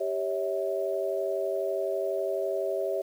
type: chord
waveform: sine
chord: C# diminished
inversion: second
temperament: equal with one note detuned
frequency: 392 / 554.4 / 646.4 Hz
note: G4 / C#5 / E5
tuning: 0 / 0 / -34 cents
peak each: -31 dBFS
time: 0-3.02 s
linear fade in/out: 10 ms
effects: 9-bit